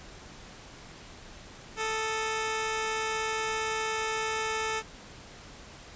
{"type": "tone pair together", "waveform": "10% pulse", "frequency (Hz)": [440.5, 1244.5], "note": ["A4", "D#6"], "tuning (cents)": [2, 0], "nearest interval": "octave + tritone", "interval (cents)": 1798, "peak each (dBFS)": [-21, -32], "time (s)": [1.76, 4.83], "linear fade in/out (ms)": 50, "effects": ["pink hiss -48 dBFS RMS until 5.95 s", "resampled to 16000 Hz"]}